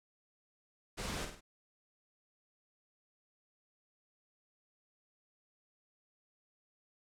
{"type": "noise with echo", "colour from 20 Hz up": "pink", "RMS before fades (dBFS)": -40, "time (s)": [0.97, 1.26], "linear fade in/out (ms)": 20, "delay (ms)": 50, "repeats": 3, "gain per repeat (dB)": -6, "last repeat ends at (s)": 1.41, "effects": ["low-pass 9000 Hz 12 dB/octave"]}